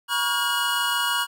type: tone cluster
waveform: square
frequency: 959 / 1117 / 1421 / 1611 / 2903 Hz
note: A#5 / C#6 / F6 / G6 / F#7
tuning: +49 / +13 / +30 / +47 / -34 cents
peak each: -29 / -30 / -28 / -32 / -27 dBFS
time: 0.08-1.27 s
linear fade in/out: 50 ms
effects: none